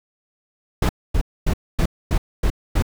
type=noise bursts; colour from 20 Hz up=brown; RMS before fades=-17 dBFS; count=7; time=0.82-2.824 s; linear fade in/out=5 ms; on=72 ms; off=250 ms; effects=none